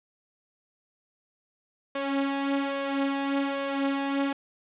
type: tone with flanger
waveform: sawtooth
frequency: 276.7 Hz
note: C#4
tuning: 3 cents flat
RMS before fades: -28 dBFS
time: 1.95-4.33 s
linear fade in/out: 5 ms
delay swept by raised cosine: 1.7 to 4.8 ms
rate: 1.2 Hz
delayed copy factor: +0.55
effects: resampled to 8000 Hz + 9-bit